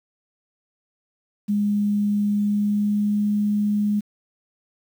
sine tone with pitch glide, 205.8 to 207.5 Hz, G#3 to G#3, -16 to -1 cents, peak -18 dBFS, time 1.48-4.01 s, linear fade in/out 20 ms, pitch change +15 cents, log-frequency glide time 2.27-3.26 s, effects 8-bit

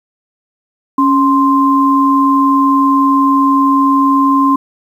sine tone pair together, 277.2 / 1046.6 Hz, C#4 / C6, 0 / 0 cents, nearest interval octave + major seventh, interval 2300 cents, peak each -10 dBFS, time 0.98-4.56 s, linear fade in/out 5 ms, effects 7-bit

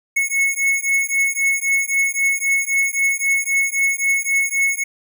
square beating tone pair, 2193 / 2196.8 Hz, C#7 / C#7, -19 / -16 cents, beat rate 3.8 Hz, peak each -20 dBFS, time 0.16-4.84 s, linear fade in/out 10 ms, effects none

